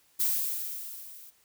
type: noise with level ramp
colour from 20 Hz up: violet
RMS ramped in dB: -25 to -50 dBFS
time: 0.19-1.31 s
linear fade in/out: 20 ms
effects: white hiss -65 dBFS RMS until 1.44 s